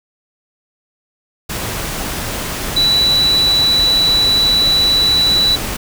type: tone in noise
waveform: sine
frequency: 3951 Hz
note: B7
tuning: in tune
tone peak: -10 dBFS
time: 2.76-5.56 s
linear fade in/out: 10 ms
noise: pink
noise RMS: -22 dBFS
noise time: 1.49-5.77 s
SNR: +9 dB
effects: none